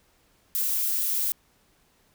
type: noise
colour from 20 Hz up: violet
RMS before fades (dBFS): -26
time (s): 0.55-1.32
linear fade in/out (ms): 0
effects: pink hiss -64 dBFS RMS until 2.14 s